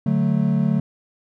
triangle chord, D major, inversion none, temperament equal, 146.83 / 185 / 220 Hz, D3 / F#3 / A3, 0 / 0 / 0 cents, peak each -19 dBFS, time 0.06-0.8 s, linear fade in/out 5 ms, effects none

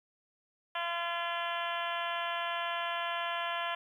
harmonic tone with a mistuned harmonic, 341.8 Hz, F4, 37 cents flat, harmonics 2 / 3 / 4 / 5 / 6 / 7 / 8 / 9 / 10, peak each -38 / -37 / -41 / -40 / -46 / -45 / -44 / -42 / -48 dBFS, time 0.75-3.75 s, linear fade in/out 5 ms, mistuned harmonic 8, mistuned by +16 cents, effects 11-bit

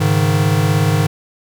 square chord, Ab suspended fourth, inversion none, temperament equal, 103.83 / 138.59 / 155.56 Hz, Ab2 / Db3 / Eb3, 0 / 0 / 0 cents, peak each -17 / -20 / -16 dBFS, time 0-1.07 s, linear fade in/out 10 ms, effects none

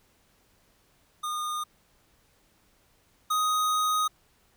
square tone pair in turn, 1222 / 1249.8 Hz, D#6 / D#6, -32 / +7 cents, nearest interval unison, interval 39 cents, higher second, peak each -30 / -24 dBFS, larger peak second, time 1.23-1.64 / 3.3-4.08 s, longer second, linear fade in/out 10 ms, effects pink hiss -65 dBFS RMS until 4.56 s

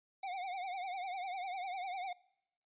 square tone with vibrato, 747 Hz, F#5, 16 cents sharp, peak -39 dBFS, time 0.23-2.13 s, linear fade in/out 5 ms, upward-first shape triangle, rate 10 Hz, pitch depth 120 cents each way, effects noise-tail reverb RT60 0.8 s tail -24 dB re dry + resampled to 8000 Hz

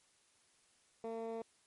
15% pulse tone with band-pass filter, 226.9 Hz, A#3, 47 cents flat, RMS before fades -42 dBFS, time 1.04-1.42 s, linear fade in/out 2 ms, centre 460 Hz, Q 1.4, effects white hiss -71 dBFS RMS until 1.66 s + MP3 48 kbps

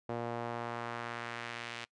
sawtooth tone with band-pass filter sweep, 118 Hz, A#2, 22 cents sharp, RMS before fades -40 dBFS, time 0.09-1.85 s, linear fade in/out 5 ms, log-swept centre 580 to 2800 Hz, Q 1.1, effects noise-tail reverb RT60 0.1 s tail -23 dB re dry + resampled to 22050 Hz

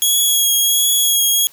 10% pulse tone with vibrato, 3322 Hz, G#7, in tune, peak -5 dBFS, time 0.02-1.47 s, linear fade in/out 0 ms, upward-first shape triangle, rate 1.4 Hz, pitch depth 25 cents each way, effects white hiss -47 dBFS RMS until 1.52 s

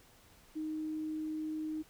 sine tone, 311.1 Hz, D#4, in tune, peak -35 dBFS, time 0.55-1.83 s, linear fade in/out 20 ms, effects pink hiss -62 dBFS RMS until 1.89 s

